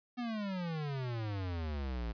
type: exponential sweep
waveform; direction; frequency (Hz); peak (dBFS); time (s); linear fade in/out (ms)
square; down; 250 to 54.5; -36; 0.17-2.13; 20
effects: resampled to 11025 Hz + 12-bit